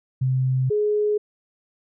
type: tone pair in turn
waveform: sine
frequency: 130 / 419.5 Hz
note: C3 / G#4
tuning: -11 / +17 cents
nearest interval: octave + minor sixth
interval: 2028 cents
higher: second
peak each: -18 / -18 dBFS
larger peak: neither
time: 0.21-0.7 / 0.7-1.18 s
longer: first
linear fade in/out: 10 ms
effects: none